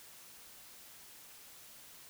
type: silence
effects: white hiss -55 dBFS RMS until 2.09 s

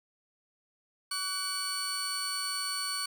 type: tone cluster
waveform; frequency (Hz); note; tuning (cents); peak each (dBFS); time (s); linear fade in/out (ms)
30% pulse; 1140 / 1488 / 4455; C#6 / F#6 / C#8; +48 / +9 / +8; -36 / -38 / -30; 1.11-3.06; 5
effects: none

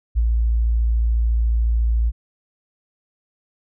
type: tone with ADSR envelope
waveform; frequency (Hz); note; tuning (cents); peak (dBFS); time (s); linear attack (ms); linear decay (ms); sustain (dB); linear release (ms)
sine; 57; A#1; -38; -13; 0.15-2.12; 28; 39; -2; 39
effects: none

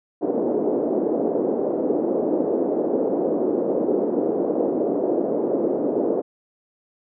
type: band-pass noise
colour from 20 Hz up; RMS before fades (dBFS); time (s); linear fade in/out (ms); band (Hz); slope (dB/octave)
pink; -22; 0.21-6.22; 20; 290 to 530; 24
effects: none

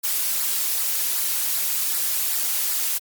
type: noise with flanger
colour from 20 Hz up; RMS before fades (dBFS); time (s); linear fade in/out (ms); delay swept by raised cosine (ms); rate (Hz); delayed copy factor
blue; -23; 0.03-2.99; 20; 0.31 to 4.41; 2.6; -0.5
effects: Opus 48 kbps

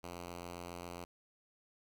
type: tone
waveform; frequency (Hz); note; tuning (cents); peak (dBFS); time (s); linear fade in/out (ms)
5% pulse; 87.31; F2; 0; -33; 0.03-1.05; 10
effects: none

